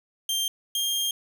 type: tone pair in turn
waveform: sawtooth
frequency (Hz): 3172 / 3211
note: G7 / G7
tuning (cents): +20 / +41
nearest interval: unison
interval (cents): 21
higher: second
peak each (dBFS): -21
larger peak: neither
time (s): 0.29-0.48 / 0.75-1.11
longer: second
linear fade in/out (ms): 2
effects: none

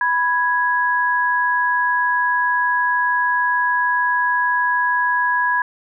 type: tone pair together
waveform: sine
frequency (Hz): 987.8 / 1661.2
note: B5 / G#6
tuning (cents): 0 / 0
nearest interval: major sixth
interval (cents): 900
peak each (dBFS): -18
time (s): 0.01-5.62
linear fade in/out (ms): 2
effects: none

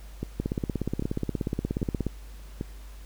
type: two click trains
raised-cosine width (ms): 3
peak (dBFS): -17 / -14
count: 4 / 29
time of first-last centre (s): 0.23-2.611 / 0.4-2.067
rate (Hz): 1.26 / 16.8
effects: added 50 Hz sine -41 dBFS peak until 3.05 s + pink hiss -54 dBFS RMS until 3.05 s

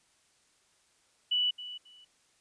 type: tone with echo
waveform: sine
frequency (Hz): 2960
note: F#7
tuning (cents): 0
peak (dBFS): -25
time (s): 1.31-1.51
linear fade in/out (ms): 10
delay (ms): 270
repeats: 2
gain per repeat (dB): -14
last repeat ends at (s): 2.05
effects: white hiss -68 dBFS RMS until 2.4 s + resampled to 22050 Hz

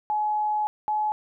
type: tone pair in turn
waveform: sine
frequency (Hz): 847 / 850.1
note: G#5 / G#5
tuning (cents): +34 / +40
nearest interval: unison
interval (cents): 6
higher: second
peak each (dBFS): -22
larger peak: neither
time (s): 0.1-0.67 / 0.88-1.12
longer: first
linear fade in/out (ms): 0
effects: none

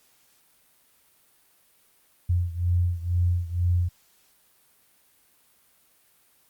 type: beating tone pair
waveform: sine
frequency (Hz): 87.31 / 89.41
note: F2 / F2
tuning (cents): 0 / +41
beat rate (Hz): 2.1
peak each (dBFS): -23 / -26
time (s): 2.29-3.89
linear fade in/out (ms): 10
effects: white hiss -62 dBFS RMS until 6.49 s + Opus 48 kbps

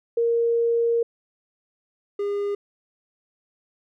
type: tone pair in turn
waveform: sine / triangle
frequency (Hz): 466.2 / 406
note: A#4 / G#4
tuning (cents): 0 / -39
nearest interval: major second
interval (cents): 239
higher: first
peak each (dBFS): -18 / -21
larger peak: first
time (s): 0.17-1.03 / 2.19-2.55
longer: first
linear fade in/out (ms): 5
effects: none

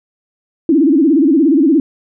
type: tone with vibrato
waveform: sine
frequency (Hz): 299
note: D4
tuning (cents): +31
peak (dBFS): -7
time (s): 0.69-1.8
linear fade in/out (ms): 2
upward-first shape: sine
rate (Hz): 17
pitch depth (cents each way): 220
effects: none

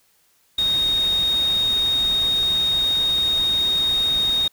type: tone in noise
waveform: sine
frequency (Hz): 3722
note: A#7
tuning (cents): -3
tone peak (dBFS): -17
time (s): 0.58-4.48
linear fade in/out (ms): 5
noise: pink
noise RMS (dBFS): -34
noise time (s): 0.58-4.48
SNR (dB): +14
effects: white hiss -61 dBFS RMS until 4.52 s

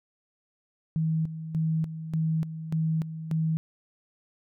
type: tone with tremolo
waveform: sine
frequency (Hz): 159.9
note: D#3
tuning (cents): +48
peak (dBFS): -23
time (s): 0.96-3.57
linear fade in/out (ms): 0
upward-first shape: square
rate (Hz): 1.7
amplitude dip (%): 70
effects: none

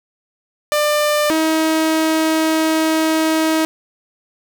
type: tone pair in turn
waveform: sawtooth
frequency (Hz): 596 / 318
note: D5 / D#4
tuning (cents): +25 / +38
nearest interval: major seventh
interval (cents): 1087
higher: first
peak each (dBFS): -10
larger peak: neither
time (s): 0.72-1.3 / 1.3-3.65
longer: second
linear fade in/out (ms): 0
effects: none

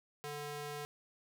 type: tone with high-pass filter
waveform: square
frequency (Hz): 146.83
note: D3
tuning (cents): 0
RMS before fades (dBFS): -43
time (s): 0.24-0.85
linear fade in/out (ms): 0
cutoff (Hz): 340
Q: 0.76
effects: none

